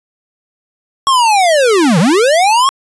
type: linear two-way sweep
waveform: square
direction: down then up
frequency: 1109 to 146.83 to 1109 Hz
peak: -8 dBFS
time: 1.07-2.69 s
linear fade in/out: 0 ms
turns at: 1.99 s
effects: resampled to 24000 Hz